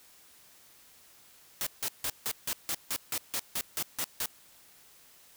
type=noise bursts; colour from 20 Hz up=white; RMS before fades=-32 dBFS; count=13; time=1.61-4.258 s; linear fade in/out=0 ms; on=56 ms; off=160 ms; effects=white hiss -58 dBFS RMS until 5.36 s